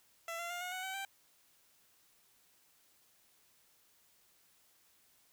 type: tone with pitch steps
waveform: 15% pulse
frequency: 669 / 686.6 / 704.7 / 723.3 / 742.3 / 761.8 / 781.9 Hz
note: E5 / F5 / F5 / F#5 / F#5 / G5 / G5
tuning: +25 / -30 / +15 / -39 / +5 / -50 / -5 cents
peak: -33 dBFS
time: 0.28-1.05 s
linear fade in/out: 2 ms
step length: 110 ms
effects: white hiss -69 dBFS RMS until 5.32 s